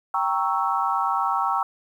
sine chord, G diminished seventh, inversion none, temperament equal, 784 / 932.3 / 1108.7 / 1318.5 Hz, G5 / Bb5 / Db6 / Fb6, 0 / 0 / 0 / 0 cents, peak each -26 dBFS, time 0.14-1.63 s, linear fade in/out 2 ms, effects 9-bit

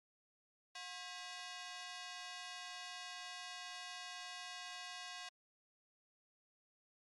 10% pulse ring-modulated tone, 898 Hz, A5, 35 cents sharp, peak -35 dBFS, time 0.75-5.29 s, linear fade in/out 5 ms, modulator 176 Hz, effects MP3 48 kbps

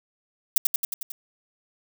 violet noise with echo, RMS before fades -17 dBFS, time 0.56-0.58 s, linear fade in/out 2 ms, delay 90 ms, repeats 6, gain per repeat -3 dB, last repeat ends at 1.12 s, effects none

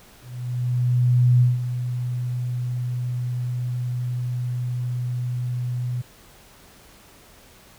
sine tone with ADSR envelope, 123.47 Hz, B2, in tune, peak -12 dBFS, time 0.21-6.02 s, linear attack 1200 ms, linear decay 170 ms, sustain -11 dB, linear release 12 ms, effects pink hiss -50 dBFS RMS until 7.78 s

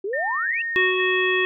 sine exponential sweep, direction up, 370 to 2811 Hz, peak -24 dBFS, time 0.04-0.62 s, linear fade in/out 5 ms
sine tone with pitch glide, 1812 to 1846.9 Hz, A#6 to A#6, -50 to -17 cents, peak -24 dBFS, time 0.13-1 s, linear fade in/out 5 ms, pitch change +33 cents, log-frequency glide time 0.33-0.47 s
harmonic tone, 370 Hz, F#4, in tune, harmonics 1 / 3 / 5 / 7 / 9, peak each -22 / -29 / -22 / -25 / -30 dBFS, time 0.76-1.45 s, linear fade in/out 0 ms
effects none

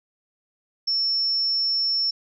sine tone, 5400 Hz, E8, 41 cents sharp, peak -20 dBFS, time 0.87-2.11 s, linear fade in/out 10 ms, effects none

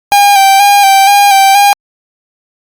45% pulse tone with vibrato, 795 Hz, G5, 24 cents sharp, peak -3 dBFS, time 0.12-1.73 s, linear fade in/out 0 ms, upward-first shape square, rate 2.1 Hz, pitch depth 31 cents each way, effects Opus 48 kbps

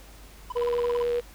triangle tone bursts, 998 Hz, B5, 18 cents sharp, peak -28 dBFS, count 10, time 0.5-1.027 s, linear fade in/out 5 ms, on 23 ms, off 33 ms
sine tone with vibrato, 480 Hz, B4, 49 cents flat, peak -23 dBFS, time 0.55-1.21 s, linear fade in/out 20 ms, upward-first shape triangle, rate 10 Hz, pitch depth 10 cents each way
click train, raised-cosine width 0.3 ms, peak -24 dBFS, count 49, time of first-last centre 0.57-1.197 s, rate 76.6 Hz
effects added 50 Hz sine -46 dBFS peak until 1.34 s + pink hiss -51 dBFS RMS until 1.34 s

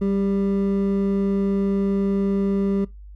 triangle tone pair together, 196 / 397 Hz, G3 / G4, 0 / +22 cents, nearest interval octave, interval 1222 cents, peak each -18 / -23 dBFS, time 0.01-2.85 s, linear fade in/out 10 ms, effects noise-tail reverb RT60 0.2 s tail -22 dB re dry + added 50 Hz sine -38 dBFS peak until 3.15 s

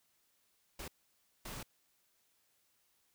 pink noise bursts at uneven times, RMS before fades -45 dBFS, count 2, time 0.79-0.88 / 1.45-1.63 s, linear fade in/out 5 ms, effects white hiss -75 dBFS RMS until 3.14 s

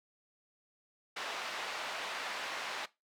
pink band-pass noise, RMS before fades -40 dBFS, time 1.16-2.86 s, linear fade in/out 10 ms, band 780 to 3800 Hz, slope 12 dB/octave, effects noise-tail reverb RT60 0.2 s tail -18 dB re dry

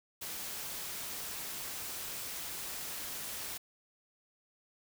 white noise, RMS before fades -41 dBFS, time 0.21-3.58 s, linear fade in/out 10 ms, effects none

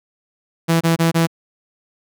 sawtooth tone bursts, 165.5 Hz, E3, 7 cents sharp, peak -9 dBFS, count 4, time 0.68-1.272 s, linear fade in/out 20 ms, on 130 ms, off 24 ms, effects none

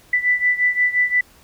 sine beating tone pair, 1981 / 1986.7 Hz, B6 / B6, +5 / +10 cents, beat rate 5.7 Hz, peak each -17 / -20 dBFS, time 0.13-1.21 s, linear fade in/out 5 ms, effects pink hiss -51 dBFS RMS until 1.43 s

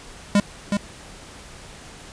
square tone with echo, 203 Hz, G#3, 39 cents flat, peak -14 dBFS, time 0.35-0.4 s, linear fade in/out 2 ms, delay 370 ms, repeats 1, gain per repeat -5 dB, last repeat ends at 0.77 s, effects pink hiss -42 dBFS RMS until 2.12 s + resampled to 22050 Hz

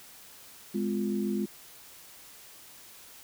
sine chord, F minor, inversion first, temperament equal with one note detuned, 207.7 / 254.9 / 349.2 Hz, Ab3 / C4 / F4, 0 / -45 / 0 cents, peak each -29 / -35 / -33 dBFS, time 0.74-1.46 s, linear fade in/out 10 ms, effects white hiss -51 dBFS RMS until 3.23 s

